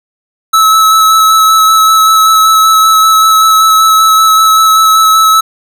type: tone with vibrato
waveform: square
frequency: 1300 Hz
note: E6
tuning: 24 cents flat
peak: -4 dBFS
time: 0.53-5.41 s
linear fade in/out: 10 ms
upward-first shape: square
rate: 5.2 Hz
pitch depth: 10 cents each way
effects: none

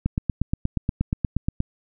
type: click train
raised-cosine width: 5 ms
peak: -9 dBFS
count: 14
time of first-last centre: 0.06-1.604 s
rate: 8.42 Hz
effects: none

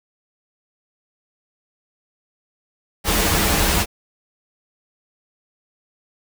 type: noise with comb filter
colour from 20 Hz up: pink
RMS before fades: -18 dBFS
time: 3.04-3.86 s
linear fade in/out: 50 ms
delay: 7.9 ms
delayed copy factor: -0.8
effects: none

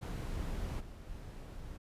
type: noise with level steps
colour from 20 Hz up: brown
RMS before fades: -38 / -48 / -46 dBFS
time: 0.01-1.78 s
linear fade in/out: 20 ms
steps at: 0.79 / 1.08 s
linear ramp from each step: 20 ms
effects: resampled to 32000 Hz

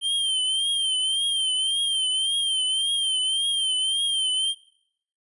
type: tone with vibrato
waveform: square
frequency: 3136 Hz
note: G7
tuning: in tune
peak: -22 dBFS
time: 0.01-4.55 s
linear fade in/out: 50 ms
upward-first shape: triangle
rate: 1.8 Hz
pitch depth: 78 cents each way
effects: noise-tail reverb RT60 0.7 s tail -22 dB re dry + resampled to 24000 Hz

